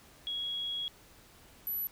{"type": "tone pair in turn", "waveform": "sine", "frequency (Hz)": [3322, 11838], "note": ["G#7", "F#9"], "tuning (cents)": [0, 0], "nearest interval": "octave + minor seventh", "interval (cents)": 2200, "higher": "second", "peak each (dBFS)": [-33, -32], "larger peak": "second", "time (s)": [[0.27, 0.88], [1.67, 1.87]], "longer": "first", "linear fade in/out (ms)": 0, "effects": ["pink hiss -58 dBFS RMS until 1.91 s"]}